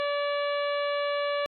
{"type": "harmonic tone with a mistuned harmonic", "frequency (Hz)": 576, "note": "D5", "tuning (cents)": -34, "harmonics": [1, 2, 3, 4, 5, 6, 7], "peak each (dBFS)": [-27, -33, -37, -39, -41, -43, -44], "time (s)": [0, 1.46], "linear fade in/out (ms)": 0, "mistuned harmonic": 5, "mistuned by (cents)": -16, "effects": ["AAC 48 kbps"]}